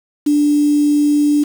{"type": "tone with quantisation", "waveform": "sine", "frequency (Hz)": 293.7, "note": "D4", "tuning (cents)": 0, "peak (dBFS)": -10, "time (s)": [0.26, 1.44], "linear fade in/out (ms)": 10, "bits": 5, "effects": []}